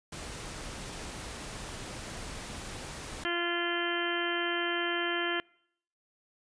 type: noise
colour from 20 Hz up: pink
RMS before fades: -41 dBFS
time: 0.12-3.24 s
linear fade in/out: 5 ms
type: harmonic tone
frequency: 345.4 Hz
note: F4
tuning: 19 cents flat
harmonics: 1 / 2 / 3 / 4 / 5 / 6 / 7 / 8 / 9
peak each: -34 / -39 / -41 / -37 / -34 / -40 / -44 / -42 / -37 dBFS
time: 3.25-5.4 s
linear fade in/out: 0 ms
effects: noise-tail reverb RT60 0.7 s tail -26 dB re dry + resampled to 22050 Hz